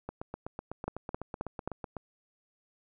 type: two click trains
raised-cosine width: 1 ms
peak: -23 / -19 dBFS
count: 16 / 4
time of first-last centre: 0.09-1.967 / 0.88-1.676 s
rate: 7.99 / 3.77 Hz
effects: none